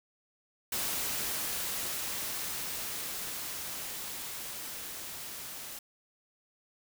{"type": "noise with level ramp", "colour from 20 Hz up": "white", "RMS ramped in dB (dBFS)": [-33, -43], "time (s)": [0.72, 5.79], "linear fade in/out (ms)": 5, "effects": []}